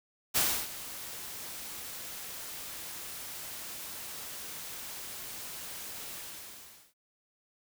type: noise with ADSR envelope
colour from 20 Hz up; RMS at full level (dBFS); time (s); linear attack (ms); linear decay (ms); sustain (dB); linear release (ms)
white; -26; 0.34-6.94; 24; 310; -16; 800
effects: none